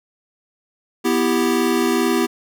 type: chord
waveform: square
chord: E minor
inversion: second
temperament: equal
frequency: 246.9 / 329.6 / 392 Hz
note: B3 / E4 / G4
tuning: 0 / 0 / 0 cents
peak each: -21 dBFS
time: 1.04-2.27 s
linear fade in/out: 20 ms
effects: none